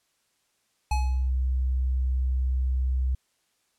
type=tone with exponential decay; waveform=square; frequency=848 Hz; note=G#5; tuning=36 cents sharp; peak=-26 dBFS; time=0.91-1.3 s; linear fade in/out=5 ms; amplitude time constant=83 ms
type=tone; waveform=sine; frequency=64.3 Hz; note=C2; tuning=30 cents flat; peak=-22 dBFS; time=0.91-3.15 s; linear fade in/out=5 ms
effects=white hiss -71 dBFS RMS until 3.78 s + low-pass 10000 Hz 12 dB/octave